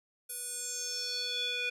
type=tone with band-pass filter sweep; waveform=square; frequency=491.1 Hz; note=B4; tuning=10 cents flat; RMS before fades=-36 dBFS; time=0.29-1.7 s; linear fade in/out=10 ms; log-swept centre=11000 to 2600 Hz; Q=4.8; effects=none